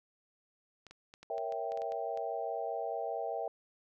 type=clicks; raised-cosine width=0.2 ms; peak=-34 dBFS; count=11; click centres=0.867 / 0.91 / 1.139 / 1.23 / 1.381 / 1.523 / 1.72 / 1.774 / 1.819 / 1.921 / 2.174 s
type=chord; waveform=sine; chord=A# diminished seventh; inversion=none; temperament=equal; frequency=466.2 / 554.4 / 659.3 / 784 Hz; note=A#4 / C#5 / E5 / G5; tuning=0 / 0 / 0 / 0 cents; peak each=-40 / -42 / -38 / -39 dBFS; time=1.3-3.48 s; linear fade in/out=2 ms
effects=none